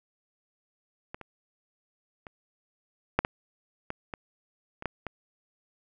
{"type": "clicks", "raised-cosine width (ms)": 0.5, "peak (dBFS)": [-22, -27, -27, -6, -12, -18, -20, -24, -14, -19], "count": 10, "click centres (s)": [1.145, 1.213, 2.268, 3.19, 3.249, 3.904, 4.138, 4.824, 4.857, 5.067], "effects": []}